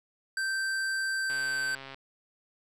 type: tone with pitch glide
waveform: square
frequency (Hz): 1561 to 1546.6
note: G6 to G6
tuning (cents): -8 to -24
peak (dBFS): -29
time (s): 0.37-1.75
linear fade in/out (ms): 2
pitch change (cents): -16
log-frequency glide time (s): 1.14-1.62
type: click train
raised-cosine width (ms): 0.3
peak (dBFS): -27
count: 88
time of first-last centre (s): 1.3-1.944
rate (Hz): 135
effects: low-pass 10000 Hz 12 dB/octave